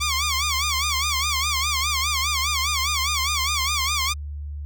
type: tone with vibrato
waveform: 10% pulse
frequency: 1128 Hz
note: C#6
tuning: 30 cents sharp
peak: -13 dBFS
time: 0-4.14 s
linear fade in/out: 20 ms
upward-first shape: sine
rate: 4.9 Hz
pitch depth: 140 cents each way
effects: added 73 Hz sine -29 dBFS peak until 4.65 s